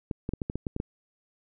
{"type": "clicks", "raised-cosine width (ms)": 3, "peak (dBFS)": -17, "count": 9, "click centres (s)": [0.112, 0.291, 0.336, 0.418, 0.499, 0.556, 0.668, 0.764, 0.801], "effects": []}